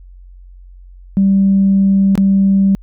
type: tone with dropouts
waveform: sine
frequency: 195.3 Hz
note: G3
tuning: 6 cents flat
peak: -7 dBFS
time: 1.17-2.75 s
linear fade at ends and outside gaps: 0 ms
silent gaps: 2.154-2.177 s
effects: tanh soft clip ceiling -3 dBFS + added 45 Hz sine -35 dBFS peak until 2.82 s